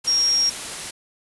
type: tone in noise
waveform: sine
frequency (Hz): 5588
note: F8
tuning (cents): 0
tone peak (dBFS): -16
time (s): 0.07-0.5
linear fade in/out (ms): 10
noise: white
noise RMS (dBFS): -31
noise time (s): 0.04-0.91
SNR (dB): +12
effects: resampled to 24000 Hz